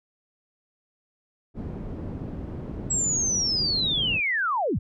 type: low-pass noise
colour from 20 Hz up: white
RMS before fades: -34 dBFS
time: 1.54-4.21 s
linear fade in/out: 50 ms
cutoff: 230 Hz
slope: 12 dB/octave
type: linear sweep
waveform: sine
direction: down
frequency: 7740 to 42.75 Hz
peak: -22 dBFS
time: 2.9-4.79 s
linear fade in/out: 10 ms
effects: none